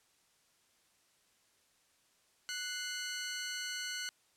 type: tone pair together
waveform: 15% pulse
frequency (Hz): 1480 / 2093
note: F#6 / C7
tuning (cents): 0 / 0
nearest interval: tritone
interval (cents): 600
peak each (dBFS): -32 / -37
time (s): 2.49-4.09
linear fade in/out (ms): 0
effects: white hiss -71 dBFS RMS until 4.36 s + low-pass 10000 Hz 12 dB/octave